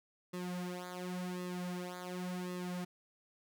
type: tone with flanger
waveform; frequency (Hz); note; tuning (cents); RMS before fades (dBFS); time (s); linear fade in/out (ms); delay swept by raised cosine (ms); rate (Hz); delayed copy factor
sawtooth; 180; F#3; -47; -41; 0.33-2.85; 10; 1.3 to 5.2; 0.91; -0.85
effects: none